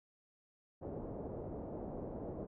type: low-pass noise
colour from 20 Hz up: white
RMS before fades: -44 dBFS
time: 0.81-2.47 s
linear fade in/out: 20 ms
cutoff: 600 Hz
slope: 24 dB/octave
effects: none